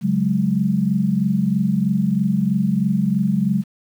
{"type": "chord", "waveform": "sine", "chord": "C# suspended fourth", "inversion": "none", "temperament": "just", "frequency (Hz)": [138.59, 184.79, 207.9], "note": ["C#3", "F#3", "G#3"], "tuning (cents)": [0, -2, 2], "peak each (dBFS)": [-24, -19, -19], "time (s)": [0.01, 3.64], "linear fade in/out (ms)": 50, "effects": ["8-bit"]}